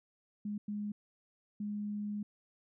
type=tone bursts at uneven times; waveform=sine; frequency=207.5 Hz; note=G#3; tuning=1 cent flat; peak=-35 dBFS; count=3; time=0.45-0.58 / 0.68-0.92 / 1.6-2.23 s; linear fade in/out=5 ms; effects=none